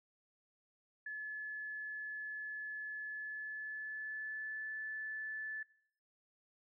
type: tone with pitch glide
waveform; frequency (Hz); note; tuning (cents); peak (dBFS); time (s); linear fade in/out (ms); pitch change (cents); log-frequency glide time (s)
sine; 1718 to 1742; A6 to A6; -42 to -18; -40; 1.06-5.63; 5; +24; 3.07-4.69
effects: noise-tail reverb RT60 0.6 s tail -19 dB re dry